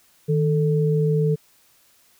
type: tone pair together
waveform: sine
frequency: 155.7 / 440.6 Hz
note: D#3 / A4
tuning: +2 / +2 cents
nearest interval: octave + tritone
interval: 1800 cents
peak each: -18 / -22 dBFS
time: 0.28-1.36 s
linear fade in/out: 20 ms
effects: white hiss -58 dBFS RMS until 2.19 s